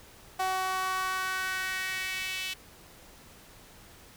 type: tone with high-pass filter sweep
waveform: sawtooth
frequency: 375.4 Hz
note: F#4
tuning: 25 cents sharp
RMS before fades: -32 dBFS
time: 0.39-2.54 s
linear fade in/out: 10 ms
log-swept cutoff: 790 to 2800 Hz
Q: 2.8
effects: pink hiss -53 dBFS RMS until 4.16 s